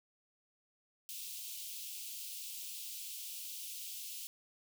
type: high-pass noise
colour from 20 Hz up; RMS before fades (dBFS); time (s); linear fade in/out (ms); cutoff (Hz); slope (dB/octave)
white; -45; 1.09-4.27; 0; 2600; 48
effects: none